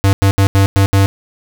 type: tone bursts at uneven times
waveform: square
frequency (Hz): 98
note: G2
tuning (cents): 0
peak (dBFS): -8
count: 6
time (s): 0.04-0.13 / 0.22-0.31 / 0.38-0.47 / 0.55-0.66 / 0.76-0.86 / 0.93-1.06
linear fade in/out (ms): 0
effects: none